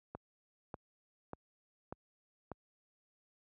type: click train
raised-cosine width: 1 ms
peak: -28 dBFS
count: 5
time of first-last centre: 0.15-2.517 s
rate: 1.69 Hz
effects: high-pass 60 Hz 12 dB/octave